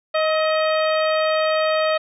harmonic tone with a mistuned harmonic, 626 Hz, D#5, 10 cents sharp, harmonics 1 / 2 / 3 / 4 / 5 / 6 / 7, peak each -18 / -24 / -28 / -30 / -32 / -34 / -35 dBFS, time 0.14-1.98 s, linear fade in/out 10 ms, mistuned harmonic 2, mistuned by +32 cents, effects none

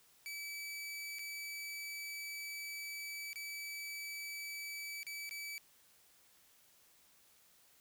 sawtooth tone with dropouts, 2300 Hz, D7, 37 cents flat, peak -39 dBFS, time 0.26-5.58 s, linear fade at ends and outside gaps 0 ms, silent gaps 1.186-1.192 / 3.331-3.358 / 5.031-5.067 / 5.293-5.31 s, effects white hiss -67 dBFS RMS until 7.8 s

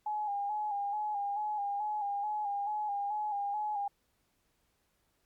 sine tone with vibrato, 826 Hz, G#5, 10 cents flat, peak -31 dBFS, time 0.06-3.88 s, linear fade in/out 5 ms, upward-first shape square, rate 2.3 Hz, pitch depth 40 cents each way, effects pink hiss -75 dBFS RMS until 5.25 s + MP3 96 kbps

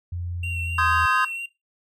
sine tone with pitch glide, 87.4 to 82.83 Hz, F2 to E2, +2 to +9 cents, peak -27 dBFS, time 0.12-1.06 s, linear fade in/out 5 ms, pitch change -93 cents, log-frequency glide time 0.48-0.87 s
triangle tone with vibrato, 2739 Hz, F7, 34 cents flat, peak -27 dBFS, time 0.43-1.46 s, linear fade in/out 5 ms, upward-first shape sine, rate 4.2 Hz, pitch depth 19 cents each way
triangle chord, Ab major seventh, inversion first, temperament just, 1038.3 / 1245.9 / 1557.4 / 1661.2 Hz, C6 / Eb6 / G6 / Ab6, -14 / +2 / -12 / 0 cents, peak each -22 / -21 / -23 / -24 dBFS, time 0.78-1.25 s, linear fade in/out 5 ms
effects noise-tail reverb RT60 0.2 s tail -18 dB re dry

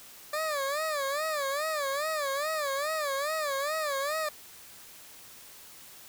20% pulse tone with vibrato, 587.3 Hz, D5, in tune, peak -24 dBFS, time 0.33-4.29 s, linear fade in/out 5 ms, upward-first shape sine, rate 2.4 Hz, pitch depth 140 cents each way, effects white hiss -50 dBFS RMS until 6.08 s

